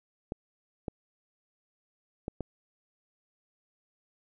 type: clicks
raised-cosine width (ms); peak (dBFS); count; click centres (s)
2; -20; 4; 0.321 / 0.882 / 2.281 / 2.407
effects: none